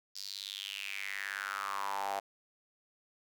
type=tone with high-pass filter sweep; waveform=sawtooth; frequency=98.9 Hz; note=G2; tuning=16 cents sharp; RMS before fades=-39 dBFS; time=0.15-2.2 s; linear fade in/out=10 ms; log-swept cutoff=5000 to 720 Hz; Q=5.7; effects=none